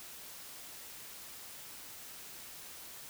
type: silence
effects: white hiss -49 dBFS RMS until 3.09 s